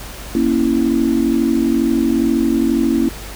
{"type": "chord", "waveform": "sine", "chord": "A# diminished", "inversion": "none", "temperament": "equal with one note detuned", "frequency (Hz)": [235, 277.2, 329.6], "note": ["A#3", "C#4", "E4"], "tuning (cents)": [14, 0, 0], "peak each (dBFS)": -17, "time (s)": [0.35, 3.09], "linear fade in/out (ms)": 2, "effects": ["added 50 Hz sine -32 dBFS peak until 3.35 s", "pink hiss -33 dBFS RMS until 3.35 s"]}